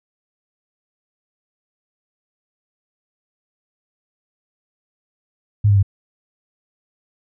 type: tone with pitch steps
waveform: sine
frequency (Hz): 103.9 / 100.88 / 97.96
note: G#2 / G#2 / G2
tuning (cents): +1 / -50 / -1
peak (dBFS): -10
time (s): 5.64-5.829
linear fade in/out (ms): 10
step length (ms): 63
effects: none